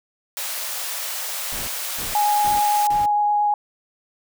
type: high-pass noise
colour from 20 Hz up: white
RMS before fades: -28 dBFS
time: 0.37-2.87 s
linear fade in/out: 0 ms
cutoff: 500 Hz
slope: 48 dB/octave
type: noise bursts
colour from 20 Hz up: pink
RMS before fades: -34 dBFS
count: 4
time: 1.52-3.06 s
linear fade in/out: 5 ms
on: 160 ms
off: 300 ms
type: tone with vibrato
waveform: sine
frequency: 830.6 Hz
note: G#5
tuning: in tune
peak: -16 dBFS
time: 2.15-3.54 s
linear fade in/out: 2 ms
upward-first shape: triangle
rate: 8.8 Hz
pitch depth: 9 cents each way
effects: none